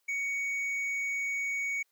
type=tone with hard clipping; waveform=triangle; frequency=2236 Hz; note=C#7; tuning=14 cents sharp; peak=-31 dBFS; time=0.08-1.83 s; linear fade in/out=10 ms; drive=7 dB; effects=white hiss -75 dBFS RMS until 1.91 s + high-pass 400 Hz 12 dB/octave